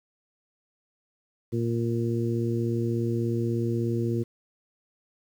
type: harmonic tone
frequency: 116.54 Hz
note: A#2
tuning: in tune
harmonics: 1 / 2 / 3 / 4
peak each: -27 / -30 / -29 / -36 dBFS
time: 1.52-4.24 s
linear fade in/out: 20 ms
effects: 9-bit